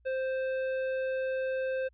sine tone with hard clipping, 523.3 Hz, C5, in tune, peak -31 dBFS, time 0.05-1.89 s, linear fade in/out 20 ms, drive 10 dB, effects added 60 Hz sine -62 dBFS peak until 1.93 s + resampled to 8000 Hz

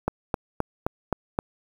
click train, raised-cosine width 1 ms, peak -9 dBFS, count 6, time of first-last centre 0.08-1.389 s, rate 3.82 Hz, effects 7-bit

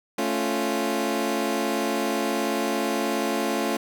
20% pulse chord, A augmented, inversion none, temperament equal, 220 / 277.2 / 349.2 Hz, A3 / C#4 / E#4, 0 / 0 / 0 cents, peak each -23 dBFS, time 0.18-3.77 s, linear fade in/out 5 ms, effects none

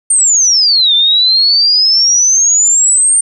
sine exponential two-way sweep, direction down then up, 8900 to 3538 to 8900 Hz, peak -6 dBFS, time 0.1-3.21 s, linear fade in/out 5 ms, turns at 0.94 s, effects none

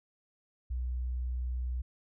sine tone, 62 Hz, B1, 7 cents sharp, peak -31 dBFS, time 0.7-1.82 s, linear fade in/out 10 ms, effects none

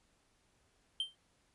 triangle tone with exponential decay, 3136 Hz, G7, in tune, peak -28 dBFS, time 1-1.15 s, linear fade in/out 2 ms, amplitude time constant 31 ms, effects pink hiss -73 dBFS RMS until 1.54 s + resampled to 24000 Hz

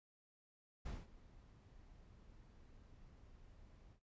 brown noise with ADSR envelope, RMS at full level -42 dBFS, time 0.85-4 s, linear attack 12 ms, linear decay 200 ms, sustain -20 dB, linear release 82 ms, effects noise-tail reverb RT60 0.1 s tail -18 dB re dry + resampled to 16000 Hz

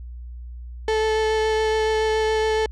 35% pulse tone with vibrato, 436.7 Hz, A4, 13 cents flat, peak -17 dBFS, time 0.88-2.66 s, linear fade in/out 2 ms, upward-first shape sine, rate 7.1 Hz, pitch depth 9 cents each way, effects added 60 Hz sine -33 dBFS peak until 2.71 s + low-pass 5000 Hz 12 dB/octave

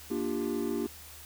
triangle chord, G minor seventh, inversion first, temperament equal with one note detuned, 233.1 / 293.7 / 349.2 / 396.3 Hz, Bb3 / D4 / F4 / G4, 0 / 0 / 0 / +19 cents, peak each -33 dBFS, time 0.1-0.87 s, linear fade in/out 10 ms, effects added 77 Hz sine -53 dBFS peak until 1.25 s + white hiss -49 dBFS RMS until 1.25 s

